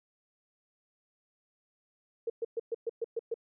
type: tone bursts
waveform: sine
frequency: 460 Hz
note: A#4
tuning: 23 cents flat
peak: -29 dBFS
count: 8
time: 2.27-3.342 s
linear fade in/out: 5 ms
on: 29 ms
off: 120 ms
effects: none